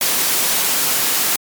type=high-pass noise; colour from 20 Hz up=white; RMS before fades=-17 dBFS; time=0.01-1.36 s; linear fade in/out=2 ms; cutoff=160 Hz; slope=12 dB/octave; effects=MP3 96 kbps